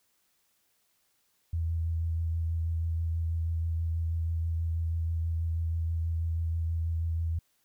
sine tone with vibrato, 82.41 Hz, E2, in tune, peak -27 dBFS, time 1.53-7.39 s, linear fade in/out 5 ms, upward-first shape sine, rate 6.2 Hz, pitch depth 17 cents each way, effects white hiss -72 dBFS RMS until 7.64 s

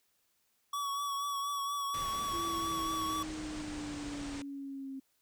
square tone with vibrato, 1130 Hz, C#6, 33 cents sharp, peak -34 dBFS, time 0.73-3.23 s, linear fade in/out 5 ms, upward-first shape triangle, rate 4.2 Hz, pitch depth 33 cents each way
pink low-pass noise, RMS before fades -45 dBFS, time 1.94-4.42 s, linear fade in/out 2 ms, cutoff 9100 Hz, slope 96 dB/octave
sine exponential sweep, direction down, 339.2 to 267.2 Hz, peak -39 dBFS, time 2.33-5 s, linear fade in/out 10 ms
effects white hiss -75 dBFS RMS until 5.21 s

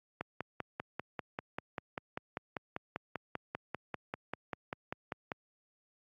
click train, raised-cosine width 0.5 ms, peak -21 dBFS, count 27, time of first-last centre 0.21-5.318 s, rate 5.09 Hz, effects high-pass 100 Hz 12 dB/octave + AAC 64 kbps

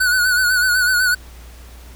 square tone with vibrato, 1480 Hz, F#6, in tune, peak -14 dBFS, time 0-1.15 s, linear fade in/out 10 ms, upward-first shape sine, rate 8 Hz, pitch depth 54 cents each way, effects added 60 Hz sine -37 dBFS peak until 1.95 s + pink hiss -45 dBFS RMS until 1.95 s

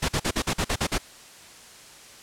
pink noise bursts, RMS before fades -24 dBFS, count 9, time 0.02-0.983 s, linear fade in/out 10 ms, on 67 ms, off 45 ms, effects white hiss -47 dBFS RMS until 2.22 s + low-pass 9000 Hz 12 dB/octave

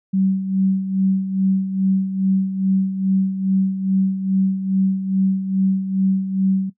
sine tone with tremolo, 191.3 Hz, G3, 42 cents flat, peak -13 dBFS, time 0.13-6.7 s, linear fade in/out 10 ms, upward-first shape sine, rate 2.4 Hz, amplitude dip 65%, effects noise-tail reverb RT60 0.1 s tail -17 dB re dry

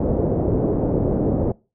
white low-pass noise, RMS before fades -20 dBFS, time 0-1.52 s, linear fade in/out 5 ms, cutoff 500 Hz, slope 24 dB/octave, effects noise-tail reverb RT60 0.3 s tail -23 dB re dry

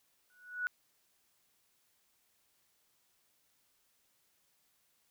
sine tone with exponential growth, 1471 Hz, F#6, 11 cents flat, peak -29 dBFS, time 0.3-0.67 s, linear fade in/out 0 ms, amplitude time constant 80 ms, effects white hiss -74 dBFS RMS until 5.1 s

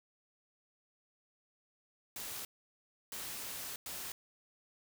white noise bursts at uneven times, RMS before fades -43 dBFS, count 3, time 2.16-2.45 / 3.12-3.76 / 3.86-4.12 s, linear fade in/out 2 ms, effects none

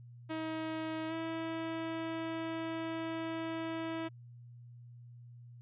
sawtooth tone with pitch glide, 317.9 to 325.9 Hz, D#4 to E4, +37 to -20 cents, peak -32 dBFS, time 0.29-4.09 s, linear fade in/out 20 ms, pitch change +43 cents, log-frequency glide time 1.08-1.13 s, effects added 120 Hz sine -50 dBFS peak until 5.61 s + resampled to 8000 Hz

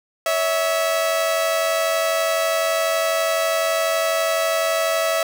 sawtooth tone pair together, 561 / 653 Hz, C#5 / E5, +21 / -17 cents, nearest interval minor third, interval 262 cents, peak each -22 / -15 dBFS, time 0.26-5.23 s, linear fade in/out 2 ms, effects none

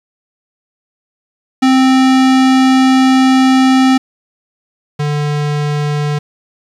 square tone pair in turn, 261.6 / 147.61 Hz, C4 / D3, 0 / +9 cents, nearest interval minor seventh, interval 991 cents, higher first, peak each -7 / -14 dBFS, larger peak first, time 1.62-3.98 / 4.99-6.19 s, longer first, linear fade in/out 10 ms, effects low-pass 6000 Hz 12 dB/octave + 7-bit

